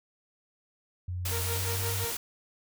sine tone with pitch glide, 90 to 97.58 Hz, F#2 to G2, -47 to -7 cents, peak -31 dBFS, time 1.08-2.05 s, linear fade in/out 5 ms, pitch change +140 cents, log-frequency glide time 1.41-1.92 s
white noise, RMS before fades -34 dBFS, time 1.25-2.17 s, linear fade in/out 5 ms
sawtooth tone with tremolo, 464.9 Hz, A#4, 5 cents flat, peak -30 dBFS, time 1.31-2.12 s, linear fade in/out 10 ms, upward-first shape sine, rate 5.7 Hz, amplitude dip 85%
effects none

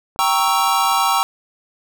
clicks, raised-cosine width 1 ms, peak -30 dBFS, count 10, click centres 0.161 / 0.206 / 0.246 / 0.4 / 0.482 / 0.596 / 0.678 / 0.852 / 0.918 / 0.984 s
square chord, G diminished seventh, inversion none, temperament equal, 784 / 932.3 / 1108.7 / 1318.5 Hz, G5 / Bb5 / Db6 / Fb6, 0 / 0 / 0 / 0 cents, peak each -21 dBFS, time 0.19-1.23 s, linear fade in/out 0 ms
effects none

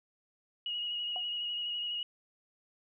sine tone with vibrato, 2891 Hz, F#7, 41 cents flat, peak -33 dBFS, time 0.66-2.03 s, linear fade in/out 2 ms, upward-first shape square, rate 12 Hz, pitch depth 16 cents each way
sine tone with exponential decay, 730 Hz, F#5, 24 cents flat, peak -35 dBFS, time 1.16-1.24 s, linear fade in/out 1 ms, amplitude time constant 17 ms
effects none

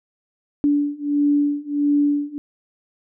sine beating tone pair, 288.9 / 290.4 Hz, D4 / D4, -28 / -19 cents, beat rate 1.5 Hz, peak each -20 / -19 dBFS, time 0.64-2.38 s, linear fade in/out 0 ms, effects none

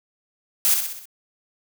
blue noise with echo, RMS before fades -18 dBFS, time 0.65-0.74 s, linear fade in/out 0 ms, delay 63 ms, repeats 5, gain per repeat -5 dB, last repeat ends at 1.055 s, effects none

